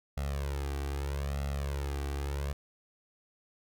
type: tone with flanger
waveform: sawtooth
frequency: 70.2 Hz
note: C#2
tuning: 22 cents sharp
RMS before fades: -34 dBFS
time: 0.17-2.53 s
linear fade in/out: 5 ms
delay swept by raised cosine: 1.5 to 2.6 ms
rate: 0.79 Hz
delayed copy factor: +0.95
effects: none